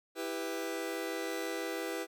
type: chord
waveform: sawtooth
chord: E minor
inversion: none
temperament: just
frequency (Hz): 329.6 / 395.6 / 494.4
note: E4 / G4 / B4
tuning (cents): 0 / +16 / +2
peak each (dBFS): -35 / -36 / -35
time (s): 0.15-2.07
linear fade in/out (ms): 50
effects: none